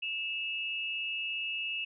sine tone pair together, 2637 / 2854 Hz, E7 / F7, 0 / +37 cents, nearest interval minor second, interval 137 cents, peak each -34 / -37 dBFS, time 0.02-1.85 s, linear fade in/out 10 ms, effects none

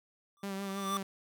square tone with exponential growth, 1174.7 Hz, D6, in tune, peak -30 dBFS, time 0.37-0.97 s, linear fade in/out 0 ms, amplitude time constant 130 ms
sawtooth tone with vibrato, 196 Hz, G3, in tune, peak -32 dBFS, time 0.43-1.03 s, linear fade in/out 5 ms, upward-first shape sine, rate 6.3 Hz, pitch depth 30 cents each way
effects none

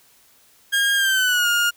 30% pulse tone with pitch glide, 1621 to 1419.3 Hz, G#6 to F6, -42 to +28 cents, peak -14 dBFS, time 0.72-1.71 s, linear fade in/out 20 ms, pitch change -230 cents, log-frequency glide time 0.96-1.48 s, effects white hiss -55 dBFS RMS until 1.76 s

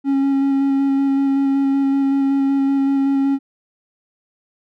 triangle tone with vibrato, 274.3 Hz, C#4, 18 cents flat, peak -12 dBFS, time 0.04-3.39 s, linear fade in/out 50 ms, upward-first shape square, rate 5.3 Hz, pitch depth 10 cents each way, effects none

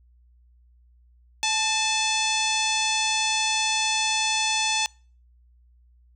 harmonic tone with a mistuned harmonic, 869 Hz, A5, 22 cents flat, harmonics 1 / 2 / 3 / 4 / 5 / 6 / 7 / 8 / 9 / 10, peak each -28 / -36 / -27 / -28 / -32 / -33 / -30 / -34 / -39 / -37 dBFS, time 1.43-4.86 s, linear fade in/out 0 ms, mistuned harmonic 2, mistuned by +57 cents, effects noise-tail reverb RT60 0.4 s tail -25 dB re dry + added 60 Hz sine -54 dBFS peak until 6.15 s

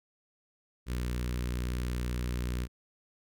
sawtooth tone with notch filter, 61.1 Hz, B1, 18 cents flat, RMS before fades -33 dBFS, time 0.86-2.68 s, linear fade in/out 50 ms, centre 740 Hz, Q 0.9, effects none

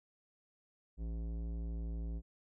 sine tone with tanh clipping, 56.2 Hz, A1, 37 cents sharp, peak -39 dBFS, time 0.97-2.22 s, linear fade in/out 50 ms, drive 15 dB, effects none

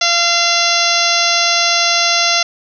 harmonic tone, 687 Hz, F5, 29 cents flat, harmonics 1 / 2 / 3 / 4 / 5 / 6 / 7 / 8 / 9, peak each -20 / -20 / -20 / -20 / -20 / -20 / -20 / -20 / -20 dBFS, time 0.01-2.43 s, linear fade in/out 5 ms, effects none

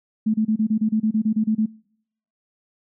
sine tone bursts, 217.7 Hz, A3, 18 cents flat, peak -16 dBFS, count 13, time 0.26-1.661 s, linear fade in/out 10 ms, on 81 ms, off 29 ms, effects noise-tail reverb RT60 0.7 s tail -26 dB re dry

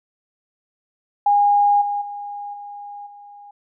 sine tone with level steps, 817 Hz, G#5, 29 cents flat, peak -12 / -20 / -28 / -32 / -39 dBFS, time 1.26-3.51 s, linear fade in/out 5 ms, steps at 1.81 / 2.01 / 2.53 / 3.06 s, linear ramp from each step 10 ms, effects none

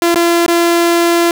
sawtooth tone with dropouts, 341.2 Hz, F4, 40 cents flat, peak -5 dBFS, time 0.02-1.31 s, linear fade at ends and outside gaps 1 ms, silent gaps 0.145-0.158 / 0.463-0.481 s, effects none

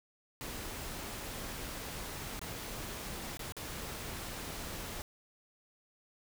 pink noise with dropouts, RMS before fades -42 dBFS, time 0.41-5.02 s, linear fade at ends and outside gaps 0 ms, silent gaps 2.393-2.415 / 3.371-3.393 / 3.522-3.567 s, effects none

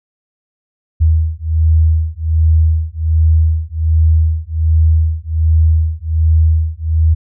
sine beating tone pair, 79.2 / 80.5 Hz, D#2 / E2, +31 / -41 cents, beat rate 1.3 Hz, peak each -12 dBFS, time 1-7.15 s, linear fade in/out 20 ms, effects none

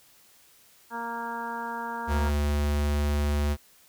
harmonic tone, 233.1 Hz, A#3, in tune, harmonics 1 / 2 / 3 / 4 / 5 / 6 / 7, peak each -40 / -42 / -43 / -33 / -43 / -40 / -41 dBFS, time 0.9-2.32 s, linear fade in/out 50 ms
square tone, 73.2 Hz, D2, 5 cents flat, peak -24 dBFS, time 2.07-3.57 s, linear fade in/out 50 ms
effects white hiss -58 dBFS RMS until 3.88 s

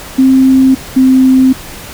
sine tone pair in turn, 263.4 / 260.7 Hz, C4 / C4, +12 / -6 cents, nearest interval unison, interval 18 cents, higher first, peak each -3 dBFS, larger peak neither, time 0.18-0.75 / 0.96-1.53 s, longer neither, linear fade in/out 10 ms, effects pink hiss -28 dBFS RMS until 1.93 s

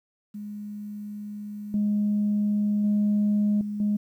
sine tone with level steps, 207.7 Hz, G#3, in tune, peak -33 / -20 / -18 / -28 / -20 dBFS, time 0.34-3.97 s, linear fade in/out 10 ms, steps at 1.74 / 2.84 / 3.61 / 3.8 s, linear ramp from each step 2 ms, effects tanh soft clip ceiling -17 dBFS + 10-bit

